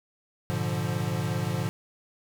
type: chord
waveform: square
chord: G# diminished seventh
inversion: none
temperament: equal with one note detuned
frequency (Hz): 103.83 / 121.07 / 146.83 / 174.61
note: G#2 / B2 / D3 / F3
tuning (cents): 0 / -34 / 0 / 0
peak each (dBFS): -33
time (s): 0.5-1.69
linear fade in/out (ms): 0
effects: none